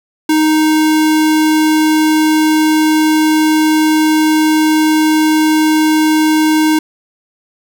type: tone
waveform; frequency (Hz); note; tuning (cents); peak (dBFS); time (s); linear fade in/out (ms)
square; 311.1; D#4; 0; -9; 0.29-6.79; 5
effects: 8-bit